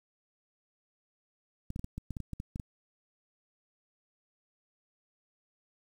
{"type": "clicks", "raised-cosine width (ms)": 5, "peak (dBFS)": -25, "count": 12, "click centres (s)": [1.704, 1.761, 1.794, 1.844, 1.98, 2.107, 2.168, 2.203, 2.333, 2.401, 2.559, 2.598], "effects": ["9-bit"]}